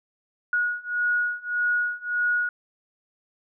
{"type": "beating tone pair", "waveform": "sine", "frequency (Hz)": [1451, 1452.7], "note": ["F#6", "F#6"], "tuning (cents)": [-34, -32], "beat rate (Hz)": 1.7, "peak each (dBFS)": [-26, -25], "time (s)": [0.53, 2.49], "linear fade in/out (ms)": 2, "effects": []}